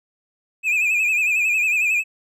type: tone with vibrato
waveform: triangle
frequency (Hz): 2503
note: D#7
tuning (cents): +10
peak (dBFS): -15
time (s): 0.63-2.04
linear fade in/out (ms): 50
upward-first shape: sine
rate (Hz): 11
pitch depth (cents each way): 81
effects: none